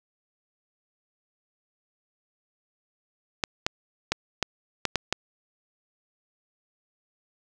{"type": "clicks", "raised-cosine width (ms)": 0.2, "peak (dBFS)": -6, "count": 7, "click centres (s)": [3.438, 3.665, 4.12, 4.427, 4.853, 4.957, 5.126], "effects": []}